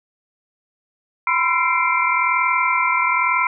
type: tone cluster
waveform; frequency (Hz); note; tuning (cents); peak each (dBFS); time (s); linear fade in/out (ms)
sine; 991 / 1032 / 1352 / 2104 / 2341; B5 / C6 / E6 / C7 / D7; +6 / -24 / +43 / +9 / -6; -22; 1.27-3.47; 2
effects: none